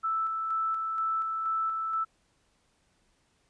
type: tone with tremolo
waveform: sine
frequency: 1318.5 Hz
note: E6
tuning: in tune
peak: -26 dBFS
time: 0.03-2.05 s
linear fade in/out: 20 ms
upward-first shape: square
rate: 2.1 Hz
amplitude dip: 30%
effects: pink hiss -70 dBFS RMS until 3.49 s + resampled to 22050 Hz